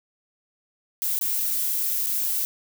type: noise with dropouts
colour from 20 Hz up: violet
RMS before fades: -25 dBFS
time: 1.02-2.45 s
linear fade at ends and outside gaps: 0 ms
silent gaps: 1.19-1.212 / 1.504-1.508 / 2.062-2.068 s
effects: none